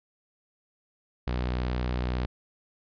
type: tone with vibrato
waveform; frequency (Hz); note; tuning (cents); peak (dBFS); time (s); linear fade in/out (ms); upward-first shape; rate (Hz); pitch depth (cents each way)
sawtooth; 61.74; B1; 0; -23; 1.27-2.26; 5; sine; 16; 25
effects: resampled to 11025 Hz